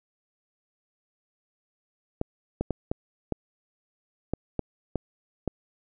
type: clicks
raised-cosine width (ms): 2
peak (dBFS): -13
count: 9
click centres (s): 2.214 / 2.61 / 2.707 / 2.915 / 3.323 / 4.336 / 4.593 / 4.957 / 5.477
effects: none